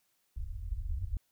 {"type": "low-pass noise", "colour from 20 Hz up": "pink", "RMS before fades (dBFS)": -36, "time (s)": [0.36, 1.17], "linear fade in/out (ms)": 2, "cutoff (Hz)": 100, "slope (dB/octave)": 96, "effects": ["white hiss -75 dBFS RMS until 1.31 s"]}